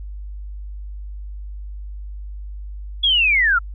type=linear sweep; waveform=sine; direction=down; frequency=3400 to 1320 Hz; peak=-13 dBFS; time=3.03-3.59 s; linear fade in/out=10 ms; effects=added 50 Hz sine -29 dBFS peak until 3.74 s